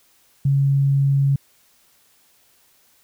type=tone; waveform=sine; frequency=138.59 Hz; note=C#3; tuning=in tune; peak=-14 dBFS; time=0.45-1.36 s; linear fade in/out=5 ms; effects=white hiss -58 dBFS RMS until 3.03 s